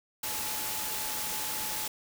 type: tone in noise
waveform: sine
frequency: 859 Hz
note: A5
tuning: 42 cents flat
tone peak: -43 dBFS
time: 0.23-1.88 s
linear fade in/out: 5 ms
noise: white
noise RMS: -34 dBFS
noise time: 0.23-1.88 s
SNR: -12 dB
effects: none